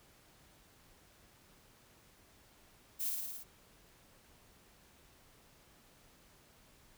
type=noise with echo; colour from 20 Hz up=violet; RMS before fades=-37 dBFS; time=2.99-3.11 s; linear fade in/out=20 ms; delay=55 ms; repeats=6; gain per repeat=-2 dB; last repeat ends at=3.44 s; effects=pink hiss -64 dBFS RMS until 6.97 s